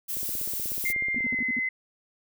violet noise, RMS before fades -31 dBFS, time 0.08-0.93 s, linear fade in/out 20 ms
click train, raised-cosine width 2 ms, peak -29 dBFS, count 21, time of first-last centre 0.17-1.39 s, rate 16.4 Hz
sine tone with pitch glide, 2100 to 2046 Hz, C7 to C7, +6 to -39 cents, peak -25 dBFS, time 0.85-1.69 s, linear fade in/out 5 ms, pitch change -45 cents, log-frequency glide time 1.15-1.36 s
sine tone bursts, 242.7 Hz, B3, 30 cents flat, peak -30 dBFS, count 6, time 1.16-1.591 s, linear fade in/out 2 ms, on 26 ms, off 55 ms
effects none

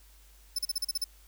sawtooth tone bursts, 5274 Hz, E8, in tune, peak -25 dBFS, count 8, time 0.56-1.042 s, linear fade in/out 5 ms, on 27 ms, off 38 ms, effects added 50 Hz sine -55 dBFS peak until 1.27 s + white hiss -61 dBFS RMS until 1.27 s

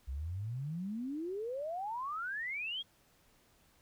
sine exponential sweep, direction up, 62.1 to 3349 Hz, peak -36 dBFS, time 0.07-2.83 s, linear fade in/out 20 ms, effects pink hiss -68 dBFS RMS until 3.81 s

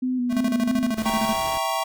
sine tone with vibrato, 250 Hz, B3, 21 cents sharp, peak -21 dBFS, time 0.02-0.92 s, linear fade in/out 10 ms, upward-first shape square, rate 3 Hz, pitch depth 31 cents each way
square tone with tremolo, 220 Hz, A3, in tune, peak -22 dBFS, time 0.29-1.36 s, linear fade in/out 50 ms, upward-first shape square, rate 13 Hz, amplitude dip 75%
pink noise, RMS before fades -37 dBFS, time 0.97-1.58 s, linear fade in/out 5 ms
square chord, E diminished seventh, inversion none, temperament equal, 659.3 / 784 / 932.3 / 1108.7 Hz, E5 / G5 / Bb5 / Db6, 0 / 0 / 0 / 0 cents, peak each -29 dBFS, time 1.05-1.84 s, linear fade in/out 10 ms
effects none

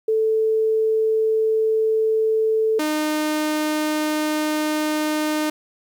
sine / sawtooth tone pair in turn, 440 / 305.7 Hz, A4 / D#4, 0 / -30 cents, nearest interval tritone, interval 630 cents, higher first, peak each -16 / -16 dBFS, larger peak neither, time 0.08-2.79 / 2.79-5.5 s, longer neither, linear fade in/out 5 ms, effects 9-bit

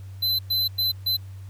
square tone bursts at uneven times, 4044 Hz, B7, 40 cents sharp, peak -21 dBFS, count 4, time 0.22-0.39 / 0.5-0.68 / 0.78-0.92 / 1.06-1.17 s, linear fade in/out 10 ms, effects added 96 Hz sine -36 dBFS peak until 1.49 s + pink hiss -57 dBFS RMS until 1.49 s

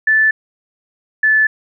sine tone pair in turn, 1752 / 1740.9 Hz, A6 / A6, -8 / -19 cents, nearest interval unison, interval 11 cents, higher first, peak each -9 dBFS, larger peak neither, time 0.07-0.31 / 1.23-1.47 s, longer neither, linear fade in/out 5 ms, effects none

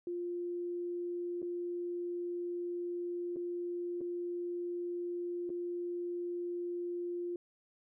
sine tone with dropouts, 350 Hz, F4, 4 cents sharp, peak -35 dBFS, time 0.07-7.36 s, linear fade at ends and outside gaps 2 ms, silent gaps 1.419-1.427 / 3.361-3.367 / 4.008-4.013 / 5.494-5.501 s, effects none

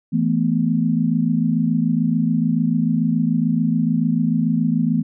sine chord, E suspended fourth, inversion none, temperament equal, 164.81 / 220 / 246.9 Hz, E3 / A3 / B3, 0 / 0 / 0 cents, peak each -20 dBFS, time 0.12-5.03 s, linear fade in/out 20 ms, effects none

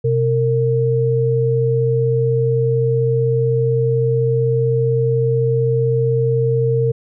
sine tone pair together, 127.09 / 457.9 Hz, C3 / A#4, -50 / -31 cents, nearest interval octave + minor seventh, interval 2219 cents, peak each -16 dBFS, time 0.04-6.92 s, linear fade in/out 10 ms, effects none

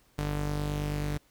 sawtooth tone pair together, 49.26 / 147.7 Hz, G1 / D3, +9 / +10 cents, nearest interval octave + perfect fifth, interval 1901 cents, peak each -29 / -29 dBFS, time 0.18-1.18 s, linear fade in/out 10 ms, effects pink hiss -65 dBFS RMS until 1.3 s

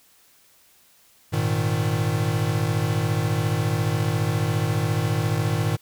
square chord, Ab suspended second, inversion none, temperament equal with one note detuned, 103.83 / 118.3 / 155.56 Hz, Ab2 / Bb2 / Eb3, 0 / +26 / 0 cents, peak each -26 dBFS, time 1.32-5.77 s, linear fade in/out 20 ms, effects white hiss -57 dBFS RMS until 5.81 s

